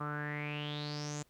sawtooth tone with low-pass filter sweep, 148 Hz, D3, 14 cents sharp, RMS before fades -39 dBFS, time 0-1.23 s, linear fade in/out 10 ms, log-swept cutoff 1200 to 7300 Hz, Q 8.2, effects pink hiss -71 dBFS RMS until 1.29 s

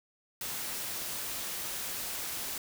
white noise, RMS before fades -37 dBFS, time 0.41-2.58 s, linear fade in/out 2 ms, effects none

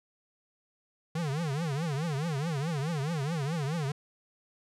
square tone with vibrato, 152.3 Hz, D#3, 37 cents flat, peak -30 dBFS, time 1.15-3.92 s, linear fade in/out 5 ms, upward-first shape triangle, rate 4.7 Hz, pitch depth 260 cents each way, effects low-pass 9000 Hz 12 dB/octave

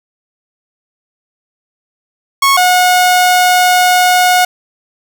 sawtooth tone pair in turn, 1100 / 726.1 Hz, C#6 / F#5, -14 / -33 cents, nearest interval perfect fifth, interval 719 cents, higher first, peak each -3 dBFS, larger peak neither, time 2.42-2.57 / 2.57-4.45 s, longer second, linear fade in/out 5 ms, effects none

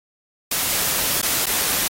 white noise with dropouts, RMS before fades -21 dBFS, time 0.51-1.88 s, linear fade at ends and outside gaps 5 ms, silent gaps 1.217-1.227 / 1.459-1.466 s, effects AAC 48 kbps

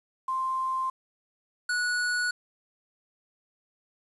sine / square tone pair in turn, 1047 / 1467.1 Hz, C6 / F#6, +1 / -15 cents, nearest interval tritone, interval 584 cents, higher second, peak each -26 dBFS, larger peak neither, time 0.28-0.9 / 1.69-2.31 s, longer neither, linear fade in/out 5 ms, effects resampled to 24000 Hz + 9-bit

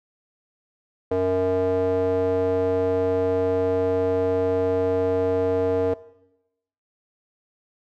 square tone with band-pass filter, 92.9 Hz, F#2, 7 cents sharp, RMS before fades -22 dBFS, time 1.11-5.94 s, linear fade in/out 5 ms, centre 510 Hz, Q 4.2, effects noise-tail reverb RT60 0.9 s tail -19 dB re dry

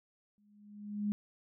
sine tone with exponential growth, 207 Hz, G#3, 5 cents flat, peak -28 dBFS, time 0.38-1.12 s, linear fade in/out 0 ms, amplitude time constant 160 ms, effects none

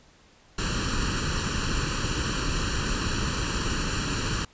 pink noise with comb filter, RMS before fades -27 dBFS, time 0.58-4.45 s, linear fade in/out 5 ms, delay 0.7 ms, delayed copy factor +0.8, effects pink hiss -57 dBFS RMS until 4.53 s + resampled to 16000 Hz

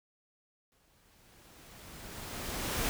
pink noise with exponential growth, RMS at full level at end -31 dBFS, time 0.72-2.89 s, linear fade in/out 0 ms, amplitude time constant 470 ms, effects none

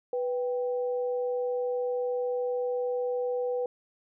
sine tone pair together, 493.3 / 784 Hz, B4 / G5, -2 / 0 cents, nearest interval minor sixth, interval 802 cents, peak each -27 / -39 dBFS, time 0.13-3.66 s, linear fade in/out 2 ms, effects none

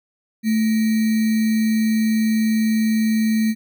sine tone with sample-and-hold, 220 Hz, A3, in tune, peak -15 dBFS, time 0.43-3.55 s, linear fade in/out 50 ms, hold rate 2100 Hz, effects none

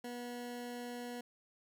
20% pulse tone, 242.6 Hz, B3, 31 cents flat, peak -37 dBFS, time 0.04-1.21 s, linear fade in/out 5 ms, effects none

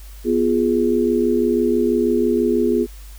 sine chord, F diminished, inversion second, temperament equal, 246.9 / 349.2 / 415.3 Hz, Cb4 / F4 / Ab4, 0 / 0 / 0 cents, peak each -19 dBFS, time 0.24-2.87 s, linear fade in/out 50 ms, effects added 50 Hz sine -35 dBFS peak until 3.18 s + white hiss -47 dBFS RMS until 3.18 s

